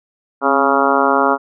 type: harmonic tone with a mistuned harmonic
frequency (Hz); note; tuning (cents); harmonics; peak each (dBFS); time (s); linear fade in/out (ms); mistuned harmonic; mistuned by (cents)
138.59; C#3; 0; 2 / 3 / 4 / 5 / 6 / 7 / 8 / 9 / 10; -20 / -20 / -20 / -20 / -20 / -20 / -20 / -20 / -20; 0.41-1.38; 50; 2; -44
effects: none